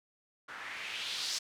blue noise with low-pass filter sweep, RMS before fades -39 dBFS, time 0.48-1.39 s, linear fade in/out 10 ms, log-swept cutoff 1400 to 5400 Hz, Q 2.3, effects none

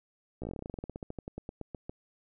slowing click train, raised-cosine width 2 ms, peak -25 dBFS, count 26, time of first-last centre 0.42-1.895 s, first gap 15 ms, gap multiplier 1.1, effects none

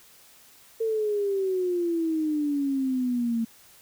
sine exponential sweep, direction down, 453.4 to 225.6 Hz, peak -23 dBFS, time 0.8-3.45 s, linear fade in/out 10 ms, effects white hiss -54 dBFS RMS until 3.81 s

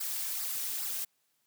blue noise with flanger, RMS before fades -35 dBFS, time 0-1.05 s, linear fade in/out 10 ms, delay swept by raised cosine 0.3 to 4 ms, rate 2.4 Hz, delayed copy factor -0.65, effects white hiss -75 dBFS RMS until 1.46 s + high-pass 80 Hz 12 dB/octave

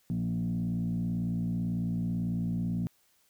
sine tone with frequency modulation, 174.61 Hz, F3, in tune, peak -27 dBFS, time 0.1-2.87 s, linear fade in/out 0 ms, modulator 58.1 Hz, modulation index 1.1, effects tanh soft clip ceiling -24 dBFS + white hiss -68 dBFS RMS until 3.29 s

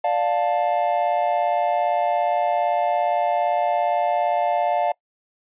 triangle chord, D minor, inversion none, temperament just, 587.3 / 704.8 / 881 Hz, D5 / F5 / A5, 0 / +16 / +2 cents, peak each -22 / -19 / -23 dBFS, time 0.04-4.92 s, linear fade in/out 5 ms, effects noise-tail reverb RT60 0.1 s tail -23 dB re dry + resampled to 8000 Hz

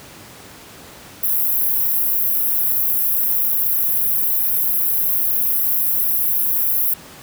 white high-pass noise, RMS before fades -18 dBFS, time 1.23-6.94 s, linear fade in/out 5 ms, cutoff 11000 Hz, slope 96 dB/octave, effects pink hiss -40 dBFS RMS until 7.22 s + high-pass 80 Hz 12 dB/octave

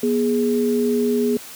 sine tone pair together, 241.1 / 415.8 Hz, B3 / G#4, -41 / +2 cents, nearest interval major sixth, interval 943 cents, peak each -19 dBFS, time 0.03-1.37 s, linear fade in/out 2 ms, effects white hiss -38 dBFS RMS until 1.55 s + high-pass 100 Hz 12 dB/octave

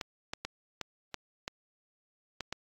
clicks, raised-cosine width 0.2 ms, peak -18 dBFS, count 8, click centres 0.012 / 0.335 / 0.45 / 0.813 / 1.143 / 1.479 / 2.407 / 2.526 s, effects AAC 64 kbps

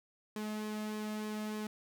sawtooth tone with flanger, 213.4 Hz, G#3, 47 cents sharp, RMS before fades -39 dBFS, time 0.36-1.67 s, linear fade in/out 2 ms, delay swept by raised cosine 1.4 to 2.09 ms, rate 3.3 Hz, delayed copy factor -0.5, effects none

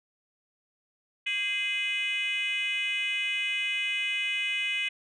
sine tone with frequency modulation, 2515 Hz, D#7, 18 cents sharp, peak -25 dBFS, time 1.26-4.89 s, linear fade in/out 10 ms, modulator 446 Hz, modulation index 1.2, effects tanh soft clip ceiling -24 dBFS

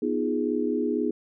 sine chord, F half-diminished seventh, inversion second, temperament equal, 246.9 / 311.1 / 349.2 / 415.3 Hz, Cb4 / Eb4 / F4 / Ab4, 0 / 0 / 0 / 0 cents, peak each -28 / -28 / -32 / -28 dBFS, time 0.02-1.11 s, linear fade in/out 5 ms, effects none

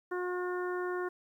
harmonic tone, 360 Hz, F#4, 47 cents flat, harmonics 1 / 2 / 3 / 4 / 5, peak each -33 / -44 / -41 / -42 / -46 dBFS, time 0.11-1.09 s, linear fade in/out 10 ms, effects 11-bit

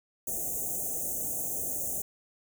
white band-stop noise, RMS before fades -33 dBFS, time 0.27-2.02 s, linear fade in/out 5 ms, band 770 to 6200 Hz, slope 96 dB/octave, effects none

